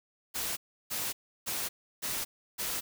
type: noise bursts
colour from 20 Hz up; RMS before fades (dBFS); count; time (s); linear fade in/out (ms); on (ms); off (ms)
white; -34; 5; 0.34-2.81; 20; 230; 330
effects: none